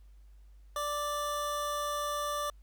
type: tone pair together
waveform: square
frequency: 586.7 / 1174.7 Hz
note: D5 / D6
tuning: -2 / 0 cents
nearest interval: octave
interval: 1202 cents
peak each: -37 / -34 dBFS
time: 0.76-2.5 s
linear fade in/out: 2 ms
effects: added 50 Hz sine -52 dBFS peak until 2.62 s + pink hiss -74 dBFS RMS until 2.62 s